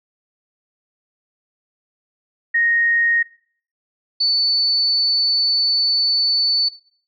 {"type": "tone pair in turn", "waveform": "sine", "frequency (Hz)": [1864.7, 4490], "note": ["A#6", "C#8"], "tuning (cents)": [0, 21], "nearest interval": "octave + minor third", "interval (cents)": 1521, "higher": "second", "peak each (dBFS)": -14, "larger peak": "neither", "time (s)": [[2.54, 3.23], [4.2, 6.69]], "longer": "second", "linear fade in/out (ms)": 10, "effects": ["noise-tail reverb RT60 0.5 s tail -19 dB re dry"]}